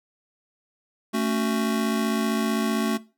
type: chord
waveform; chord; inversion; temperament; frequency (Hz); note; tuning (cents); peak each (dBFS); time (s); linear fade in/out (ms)
square; F# minor; first; just; 222 / 277.5 / 370; A3 / C#4 / F#4; +16 / +2 / 0; -25 / -30 / -30; 1.13-2.98; 20
effects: noise-tail reverb RT60 0.3 s tail -18 dB re dry